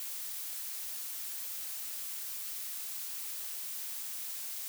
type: noise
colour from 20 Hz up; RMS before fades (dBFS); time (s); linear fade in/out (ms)
blue; -40; 0-4.68; 0
effects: none